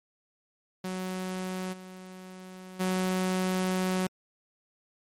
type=tone with level steps; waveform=sawtooth; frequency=185.5 Hz; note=F#3; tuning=5 cents sharp; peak=-28 / -39 / -22 dBFS; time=0.84-4.07 s; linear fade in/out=5 ms; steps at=1.72 / 2.79 s; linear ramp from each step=20 ms; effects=MP3 64 kbps

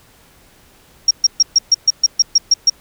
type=tone bursts; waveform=sine; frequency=5588 Hz; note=F8; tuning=in tune; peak=-6 dBFS; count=11; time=1.08-2.699 s; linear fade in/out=5 ms; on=29 ms; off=130 ms; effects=pink hiss -49 dBFS RMS until 2.8 s

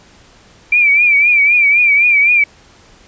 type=tone with vibrato; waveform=sine; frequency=2349 Hz; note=D7; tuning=in tune; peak=-7 dBFS; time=0.72-2.44 s; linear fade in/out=5 ms; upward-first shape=triangle; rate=3.9 Hz; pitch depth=93 cents each way; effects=pink hiss -45 dBFS RMS until 3.07 s + resampled to 16000 Hz

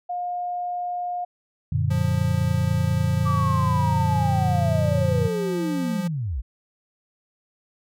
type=tone; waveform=sine; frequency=712 Hz; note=F5; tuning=33 cents sharp; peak=-25 dBFS; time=0.09-1.25 s; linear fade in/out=10 ms
type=chord; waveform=sine; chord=Gb augmented; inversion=none; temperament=equal; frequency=92.5 / 116.54 / 146.83 Hz; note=Gb2 / Bb2 / D3; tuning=0 / 0 / 0 cents; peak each=-24 dBFS; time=1.72-5.28 s; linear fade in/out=5 ms
type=tone with pitch glide; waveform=square; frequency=176.8 to 175.27 Hz; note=F3 to F3; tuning=+22 to +6 cents; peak=-27 dBFS; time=1.9-6.08 s; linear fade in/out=10 ms; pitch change=-16 cents; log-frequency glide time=4.76-5.63 s
type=linear sweep; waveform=sine; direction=down; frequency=1174.7 to 48.26 Hz; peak=-24 dBFS; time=3.25-6.42 s; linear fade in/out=20 ms
effects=none

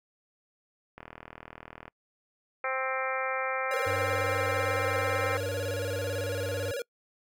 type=click train; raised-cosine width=0.5 ms; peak=-28 dBFS; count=37; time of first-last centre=0.98-1.88 s; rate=40 Hz
type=harmonic tone; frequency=262.5 Hz; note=C4; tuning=6 cents sharp; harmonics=2 / 3 / 4 / 5 / 6 / 7 / 8 / 9; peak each=-34 / -37 / -39 / -34 / -39 / -39 / -38 / -39 dBFS; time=2.64-5.37 s; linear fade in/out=2 ms
type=tone with vibrato; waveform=square; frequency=516 Hz; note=C5; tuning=24 cents flat; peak=-32 dBFS; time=3.71-6.82 s; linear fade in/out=2 ms; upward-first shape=square; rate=18 Hz; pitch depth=140 cents each way
type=tone; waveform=square; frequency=98 Hz; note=G2; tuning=in tune; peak=-35 dBFS; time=3.86-6.72 s; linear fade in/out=10 ms
effects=noise-tail reverb RT60 0.1 s tail -26 dB re dry

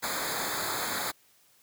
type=noise with comb filter; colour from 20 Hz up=pink; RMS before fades=-32 dBFS; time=0.02-1.12 s; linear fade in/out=20 ms; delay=0.35 ms; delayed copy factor=-0.95; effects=white hiss -63 dBFS RMS until 1.62 s + high-pass 60 Hz 12 dB/octave

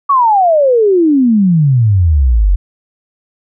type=exponential sweep; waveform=sine; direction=down; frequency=1150 to 43.65 Hz; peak=-6 dBFS; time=0.09-2.56 s; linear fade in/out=10 ms; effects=none

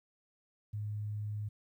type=tone; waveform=sine; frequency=105 Hz; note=G#2; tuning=19 cents sharp; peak=-35 dBFS; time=0.73-1.49 s; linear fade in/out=10 ms; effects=12-bit

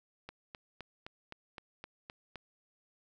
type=click train; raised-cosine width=0.3 ms; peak=-28 dBFS; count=9; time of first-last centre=0.29-2.357 s; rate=3.87 Hz; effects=none

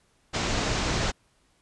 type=low-pass noise; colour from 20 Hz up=pink; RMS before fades=-27 dBFS; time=0.33-1.12 s; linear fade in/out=20 ms; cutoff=7300 Hz; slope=48 dB/octave; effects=pink hiss -66 dBFS RMS until 1.61 s + resampled to 24000 Hz

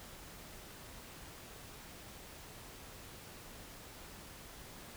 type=silence; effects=pink hiss -52 dBFS RMS until 4.96 s

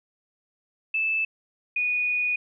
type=tone pair in turn; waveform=sine; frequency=2629 / 2467 Hz; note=E7 / D#7; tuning=-5 / -15 cents; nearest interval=minor second; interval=110 cents; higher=first; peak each=-22 / -22 dBFS; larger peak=neither; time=0.94-1.25 / 1.76-2.36 s; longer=second; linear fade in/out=5 ms; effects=none

